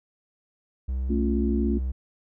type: tone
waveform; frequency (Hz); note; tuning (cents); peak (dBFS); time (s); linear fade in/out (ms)
triangle; 64.5; C2; -24; -23; 0.88-1.92; 10
type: chord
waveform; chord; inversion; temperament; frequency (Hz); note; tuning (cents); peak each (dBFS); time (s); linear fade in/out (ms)
sine; A augmented; none; equal; 220 / 277.2 / 349.2; A3 / C#4 / E#4; 0 / 0 / 0; -25 / -29 / -29; 1.09-1.79; 20
effects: none